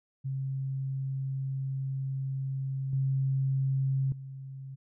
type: tone with level steps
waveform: sine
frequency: 134.5 Hz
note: C3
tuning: 48 cents sharp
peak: -30 / -25 / -39 dBFS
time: 0.24-4.76 s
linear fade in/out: 20 ms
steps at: 2.93 / 4.12 s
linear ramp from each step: 2 ms
effects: none